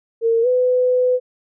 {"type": "tone with pitch glide", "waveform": "sine", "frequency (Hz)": [457.7, 502], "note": ["A#4", "B4"], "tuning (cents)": [-32, 28], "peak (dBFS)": -13, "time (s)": [0.21, 1.2], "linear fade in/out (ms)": 50, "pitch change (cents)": 160, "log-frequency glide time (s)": [0.42, 0.47], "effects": []}